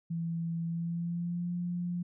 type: tone with pitch glide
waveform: sine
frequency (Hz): 166.8 to 175.6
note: E3 to F3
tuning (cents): +21 to +10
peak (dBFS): -31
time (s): 0.1-2.03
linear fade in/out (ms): 10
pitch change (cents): +89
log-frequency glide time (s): 0.66-1.53
effects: none